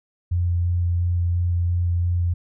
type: tone with vibrato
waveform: sine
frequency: 87.31 Hz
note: F2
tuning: in tune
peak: -18 dBFS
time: 0.31-2.34 s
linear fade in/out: 10 ms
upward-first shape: square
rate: 2.9 Hz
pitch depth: 9 cents each way
effects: none